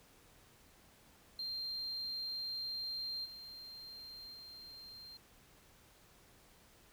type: tone with level steps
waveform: triangle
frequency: 4177 Hz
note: C8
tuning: 4 cents flat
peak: -36 / -47 / -49 dBFS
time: 1.39-5.17 s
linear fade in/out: 2 ms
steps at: 3.24 / 4.33 s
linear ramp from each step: 20 ms
effects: tanh soft clip ceiling -35 dBFS + pink hiss -64 dBFS RMS until 6.92 s